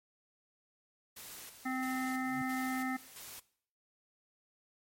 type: noise with tremolo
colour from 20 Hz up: white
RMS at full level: -48 dBFS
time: 1.16-3.4 s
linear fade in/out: 10 ms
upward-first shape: square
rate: 1.5 Hz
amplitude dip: 55%
type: harmonic tone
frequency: 259 Hz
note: C4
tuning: 17 cents flat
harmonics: 1 / 3 / 5 / 7 / 8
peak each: -35 / -40 / -42 / -43 / -44 dBFS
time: 1.65-2.97 s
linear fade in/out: 10 ms
type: tone with exponential growth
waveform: sine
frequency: 138.59 Hz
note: C#3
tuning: in tune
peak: -40 dBFS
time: 2.14-2.42 s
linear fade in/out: 2 ms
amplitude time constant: 60 ms
effects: noise-tail reverb RT60 0.6 s tail -20 dB re dry + MP3 64 kbps